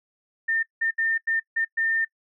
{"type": "tone bursts at uneven times", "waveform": "sine", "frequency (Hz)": 1809, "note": "A6", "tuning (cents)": 48, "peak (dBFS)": -21, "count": 6, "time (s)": [[0.48, 0.63], [0.81, 0.91], [0.98, 1.18], [1.27, 1.4], [1.56, 1.65], [1.77, 2.05]], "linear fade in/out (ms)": 10, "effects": ["noise-tail reverb RT60 0.1 s tail -23 dB re dry"]}